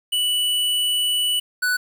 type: tone pair in turn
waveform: square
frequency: 2960 / 1486.4 Hz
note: F#7 / F#6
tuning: 0 / +7 cents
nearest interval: octave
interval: 1193 cents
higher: first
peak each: -19 dBFS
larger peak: neither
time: 0.12-1.4 / 1.62-1.77 s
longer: first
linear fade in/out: 10 ms
effects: 8-bit